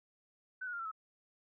sine tone with pitch steps, 1512 / 1453.8 / 1397.8 / 1343.9 / 1292.2 Hz, F#6 / F#6 / F6 / E6 / E6, +37 / -31 / +1 / +33 / -35 cents, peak -38 dBFS, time 0.61-0.915 s, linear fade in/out 10 ms, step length 61 ms, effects none

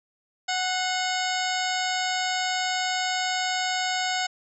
harmonic tone with a mistuned harmonic, 740 Hz, F#5, in tune, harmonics 1 / 2 / 3 / 4 / 5 / 6 / 7 / 9 / 10, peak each -28 / -31 / -33 / -34 / -35 / -36 / -36 / -38 / -38 dBFS, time 0.48-4.27 s, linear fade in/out 10 ms, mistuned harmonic 3, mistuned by -47 cents, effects none

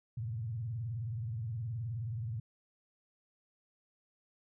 sine tone with vibrato, 114.1 Hz, A#2, 37 cents flat, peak -35 dBFS, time 0.17-2.4 s, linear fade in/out 5 ms, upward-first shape triangle, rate 19 Hz, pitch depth 250 cents each way, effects none

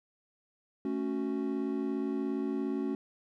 triangle chord, F# minor, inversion first, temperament equal, 220 / 277.2 / 370 Hz, A3 / C#4 / F#4, 0 / 0 / 0 cents, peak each -34 / -31 / -34 dBFS, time 0.85-2.95 s, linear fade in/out 2 ms, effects none

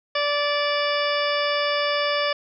harmonic tone, 582 Hz, D5, 16 cents flat, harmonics 1 / 2 / 3 / 4 / 5 / 6 / 8 / 9, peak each -24 / -27 / -29 / -30 / -31 / -32 / -33 / -34 dBFS, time 0.15-2.33 s, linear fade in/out 5 ms, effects none

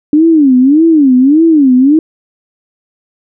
sine tone with vibrato, 288.4 Hz, D4, 31 cents flat, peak -3 dBFS, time 0.13-1.99 s, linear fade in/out 2 ms, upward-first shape sine, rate 1.7 Hz, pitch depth 240 cents each way, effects none

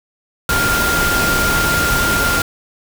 sine tone in noise, 1400 Hz, F6, 4 cents sharp, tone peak -16 dBFS, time 0.49-2.42 s, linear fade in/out 2 ms, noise pink, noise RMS -18 dBFS, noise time 0.49-2.42 s, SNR -1 dB, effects none

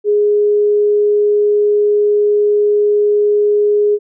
sine tone, 415.3 Hz, G#4, in tune, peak -9 dBFS, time 0.04-3.99 s, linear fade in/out 50 ms, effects none

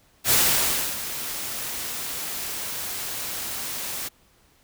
white noise with ADSR envelope, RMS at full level -18 dBFS, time 0.24-4.09 s, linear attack 68 ms, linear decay 650 ms, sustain -13 dB, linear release 17 ms, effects pink hiss -60 dBFS RMS until 4.63 s

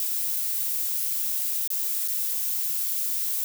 violet noise with dropouts, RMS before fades -27 dBFS, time 0-3.44 s, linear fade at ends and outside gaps 1 ms, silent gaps 1.676-1.703 / 2.078-2.083 s, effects none

